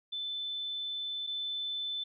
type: tone pair in turn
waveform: sine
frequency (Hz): 3520 / 3520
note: A7 / A7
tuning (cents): 0 / 0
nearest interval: unison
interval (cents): 0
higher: neither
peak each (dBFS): -34 / -33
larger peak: second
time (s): 0.12-1.27 / 1.27-2.04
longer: first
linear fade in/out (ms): 10
effects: none

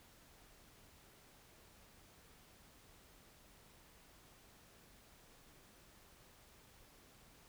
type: silence
effects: pink hiss -64 dBFS RMS until 7.48 s

